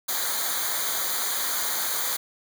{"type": "noise with comb filter", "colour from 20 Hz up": "white", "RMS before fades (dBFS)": -27, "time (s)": [0.08, 2.17], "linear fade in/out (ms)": 10, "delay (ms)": 0.37, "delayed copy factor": -0.9, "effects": []}